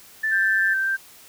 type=tone; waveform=sine; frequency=1760 Hz; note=A6; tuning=in tune; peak=-20 dBFS; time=0.23-0.74 s; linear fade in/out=10 ms
type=tone with vibrato; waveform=sine; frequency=1566 Hz; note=G6; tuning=2 cents flat; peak=-20 dBFS; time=0.31-0.97 s; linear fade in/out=20 ms; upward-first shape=sine; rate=3.8 Hz; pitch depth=8 cents each way
effects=white hiss -48 dBFS RMS until 1.28 s